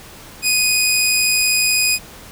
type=tone; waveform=15% pulse; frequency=2489 Hz; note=D#7; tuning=in tune; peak=-7 dBFS; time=0.42-1.99 s; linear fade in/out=50 ms; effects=pink hiss -39 dBFS RMS until 2.31 s